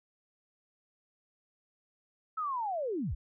sine linear sweep, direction down, 1318.5 to 34 Hz, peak -31 dBFS, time 2.37-3.15 s, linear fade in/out 10 ms, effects none

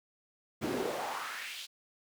brown noise with high-pass filter sweep, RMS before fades -37 dBFS, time 0.61-1.67 s, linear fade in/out 20 ms, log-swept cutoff 230 to 3900 Hz, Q 2.3, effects none

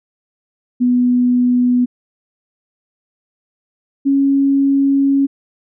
sine tone pair in turn, 246.9 / 276 Hz, B3 / C#4, 0 / -7 cents, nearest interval major second, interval 193 cents, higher second, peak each -10 dBFS, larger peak neither, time 0.8-1.86 / 4.05-5.27 s, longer second, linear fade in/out 20 ms, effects none

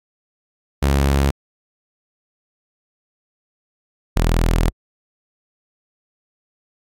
sawtooth tone pair in turn, 69.3 / 41.21 Hz, C#2 / E1, 0 / 0 cents, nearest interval major sixth, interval 900 cents, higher first, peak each -10 dBFS, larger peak neither, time 0.82-1.31 / 4.16-4.7 s, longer second, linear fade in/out 10 ms, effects AAC 64 kbps

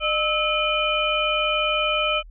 harmonic tone with a mistuned harmonic, 607 Hz, D#5, 43 cents flat, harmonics 1 / 2 / 4 / 5, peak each -25 / -25 / -25 / -25 dBFS, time 0-2.23 s, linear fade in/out 50 ms, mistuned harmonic 2, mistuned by +120 cents, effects added 40 Hz sine -40 dBFS peak until 2.3 s

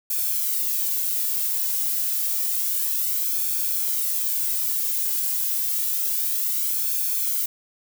violet noise with flanger, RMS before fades -24 dBFS, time 0.1-7.46 s, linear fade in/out 5 ms, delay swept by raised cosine 1 to 2.2 ms, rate 0.29 Hz, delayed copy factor -0.55, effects none

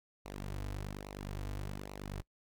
sawtooth tone with flanger, 49.53 Hz, G1, 19 cents sharp, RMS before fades -42 dBFS, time 0.25-2.22 s, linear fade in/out 10 ms, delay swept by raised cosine 0.59 to 5.39 ms, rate 1.2 Hz, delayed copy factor -0.7, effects noise-tail reverb RT60 0.1 s tail -23 dB re dry

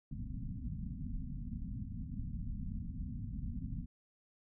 pink low-pass noise, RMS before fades -41 dBFS, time 0.11-3.86 s, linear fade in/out 5 ms, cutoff 260 Hz, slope 96 dB/octave, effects none

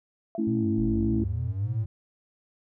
sine tone with exponential decay, 670 Hz, E5, 28 cents sharp, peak -29 dBFS, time 0.35-0.45 s, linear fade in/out 1 ms, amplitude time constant 21 ms
sine chord, A major, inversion none, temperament equal, 220 / 277.2 / 329.6 Hz, A3 / C#4 / E4, 0 / 0 / 0 cents, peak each -26 / -32 / -27 dBFS, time 0.38-1.24 s, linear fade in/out 5 ms
sine tone with vibrato, 110.2 Hz, A2, 3 cents sharp, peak -28 dBFS, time 0.47-1.86 s, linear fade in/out 5 ms, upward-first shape sine, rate 3.4 Hz, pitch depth 200 cents each way
triangle linear sweep, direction up, 41.09 to 115 Hz, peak -28 dBFS, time 0.77-1.86 s, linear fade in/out 20 ms
effects tanh soft clip ceiling -12 dBFS

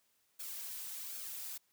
blue noise with flanger, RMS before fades -44 dBFS, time 0.39-1.58 s, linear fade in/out 10 ms, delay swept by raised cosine 1 to 3.7 ms, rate 1.3 Hz, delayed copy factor -0.55, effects white hiss -75 dBFS RMS until 1.72 s + high-pass 60 Hz 12 dB/octave

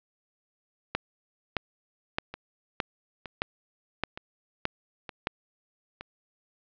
two click trains, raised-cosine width 0.3 ms, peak -10 / -21 dBFS, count 8 / 5, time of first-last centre 0.95-5.271 / 2.34-6.01 s, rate 1.62 / 1.09 Hz, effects low-pass 4000 Hz 12 dB/octave

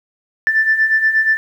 sine beating tone pair, 1760 / 1768.4 Hz, A6 / A6, 0 / +8 cents, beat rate 8.4 Hz, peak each -18 / -12 dBFS, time 0.47-1.37 s, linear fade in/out 0 ms, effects tanh soft clip ceiling -4 dBFS + 8-bit

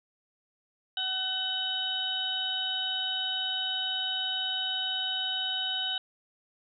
harmonic tone, 754 Hz, F#5, 32 cents sharp, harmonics 1 / 2 / 4 / 5, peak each -41 / -38 / -31 / -33 dBFS, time 0.97-5.98 s, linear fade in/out 2 ms, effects none

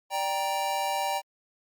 square chord, G minor, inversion second, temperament just, 588 / 784 / 940.8 Hz, D5 / G5 / Bb5, +2 / 0 / +16 cents, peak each -35 / -30 / -32 dBFS, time 0.1-1.22 s, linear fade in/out 50 ms, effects Opus 48 kbps

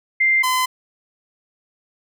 sine / sawtooth tone pair in turn, 2093 / 1021.4 Hz, C7 / C6, 0 / -42 cents, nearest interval octave, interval 1242 cents, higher first, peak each -13 dBFS, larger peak neither, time 0.2-0.43 / 0.43-0.66 s, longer neither, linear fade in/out 10 ms, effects none

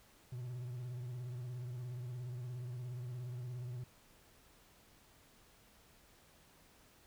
triangle tone with vibrato, 123.47 Hz, B2, in tune, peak -39 dBFS, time 0.32-3.84 s, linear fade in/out 5 ms, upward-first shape sine, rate 17 Hz, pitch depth 66 cents each way, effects pink hiss -65 dBFS RMS until 7.06 s

